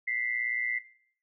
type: tone pair together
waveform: sine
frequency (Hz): 1975.5 / 2093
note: B6 / C7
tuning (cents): 0 / 0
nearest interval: minor second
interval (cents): 100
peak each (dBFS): -32 / -30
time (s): 0.07-0.79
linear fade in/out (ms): 10
effects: noise-tail reverb RT60 0.6 s tail -17 dB re dry